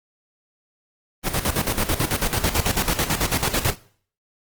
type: noise with tremolo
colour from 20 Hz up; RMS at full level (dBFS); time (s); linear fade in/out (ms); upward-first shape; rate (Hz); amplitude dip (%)
pink; -20; 1.23-3.76; 50; square; 9.1; 70
effects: noise-tail reverb RT60 0.5 s tail -19 dB re dry + Opus 24 kbps